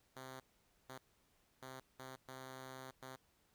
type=tone bursts at uneven times; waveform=5% pulse; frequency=130.81 Hz; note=C3; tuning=in tune; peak=-38 dBFS; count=6; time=0.16-0.4 / 0.89-0.98 / 1.62-1.8 / 1.99-2.16 / 2.28-2.91 / 3.02-3.16 s; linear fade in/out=5 ms; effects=pink hiss -75 dBFS RMS until 3.54 s